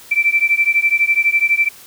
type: beating tone pair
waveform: sine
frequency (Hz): 2330 / 2342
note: D7 / D7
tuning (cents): -14 / -5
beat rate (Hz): 12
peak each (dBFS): -15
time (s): 0.11-1.69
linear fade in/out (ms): 10
effects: white hiss -41 dBFS RMS until 1.86 s